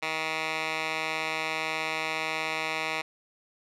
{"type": "tone with band-pass filter", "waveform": "10% pulse", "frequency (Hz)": 158.4, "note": "D#3", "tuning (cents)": 31, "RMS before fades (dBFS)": -31, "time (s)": [0.02, 3.02], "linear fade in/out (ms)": 10, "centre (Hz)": 2300, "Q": 1.3, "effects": []}